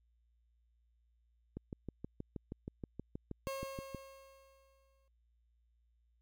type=click train; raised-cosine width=3 ms; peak=-29 dBFS; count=16; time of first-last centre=1.57-3.947 s; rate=6.31 Hz
type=tone with exponential decay; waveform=30% pulse; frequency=541 Hz; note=C#5; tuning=42 cents flat; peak=-35 dBFS; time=3.47-5.08 s; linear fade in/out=0 ms; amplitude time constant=350 ms
effects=added 58 Hz sine -70 dBFS peak until 6.21 s

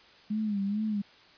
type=tone with vibrato; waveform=sine; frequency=206.9 Hz; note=G#3; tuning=6 cents flat; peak=-27 dBFS; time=0.3-1.02 s; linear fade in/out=10 ms; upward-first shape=sine; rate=2.3 Hz; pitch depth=90 cents each way; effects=white hiss -56 dBFS RMS until 1.37 s + resampled to 11025 Hz

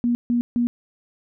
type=tone bursts; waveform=sine; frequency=239.4 Hz; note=A#3; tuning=46 cents sharp; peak=-17 dBFS; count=3; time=0.04-0.67 s; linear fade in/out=0 ms; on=110 ms; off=150 ms; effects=none

